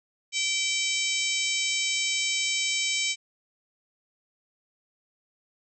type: harmonic tone with a mistuned harmonic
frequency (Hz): 772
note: G5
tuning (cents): -27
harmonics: 3 / 4 / 5 / 6 / 7 / 8 / 9 / 10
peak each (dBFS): -29 / -31 / -34 / -38 / -34 / -36 / -35 / -34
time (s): 0.32-3.16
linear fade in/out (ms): 50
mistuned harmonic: 8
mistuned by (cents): +26
effects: none